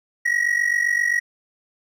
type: ring-modulated tone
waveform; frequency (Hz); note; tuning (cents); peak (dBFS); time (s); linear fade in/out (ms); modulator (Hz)
triangle; 1908; A#6; +40; -13; 0.25-1.2; 10; 23.8
effects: none